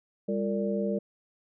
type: tone cluster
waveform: sine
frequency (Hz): 200.9 / 349.7 / 455.6 / 582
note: G3 / F4 / A#4 / D5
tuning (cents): +43 / +2 / -40 / -16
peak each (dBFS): -29 / -36 / -32 / -33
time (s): 0.28-0.99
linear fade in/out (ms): 10
effects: none